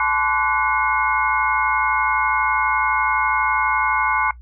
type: tone cluster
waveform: sine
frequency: 867 / 1027 / 1139 / 1478 / 2154 Hz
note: A5 / C6 / C#6 / F#6 / C7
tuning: -26 / -33 / +47 / -2 / +50 cents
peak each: -23 dBFS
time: 0-4.31 s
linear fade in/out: 2 ms
effects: noise-tail reverb RT60 0.1 s tail -18 dB re dry + added 60 Hz sine -38 dBFS peak until 4.41 s